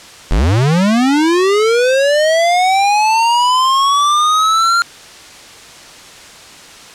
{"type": "linear sweep", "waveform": "square", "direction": "up", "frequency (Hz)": [36.89, 1396.9], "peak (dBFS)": -10, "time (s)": [0.31, 4.82], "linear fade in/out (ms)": 0, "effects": ["white hiss -36 dBFS RMS until 6.94 s", "low-pass 7000 Hz 12 dB/octave"]}